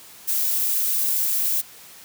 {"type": "noise", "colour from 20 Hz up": "violet", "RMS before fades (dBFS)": -22, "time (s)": [0.27, 1.62], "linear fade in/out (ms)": 20, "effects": ["white hiss -45 dBFS RMS until 2.04 s", "high-pass 60 Hz 12 dB/octave"]}